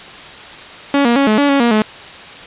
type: tone with pitch steps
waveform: sawtooth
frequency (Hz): 281.4 / 236.9 / 277.5 / 214.7 / 285.7 / 278.4 / 237 / 214.8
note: C#4 / A#3 / C#4 / A3 / D4 / C#4 / A#3 / A3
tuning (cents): +26 / +28 / +2 / -42 / -48 / +8 / +29 / -41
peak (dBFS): -6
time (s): 0.94-1.82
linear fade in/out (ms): 2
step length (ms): 110
effects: white hiss -33 dBFS RMS until 2.46 s + resampled to 8000 Hz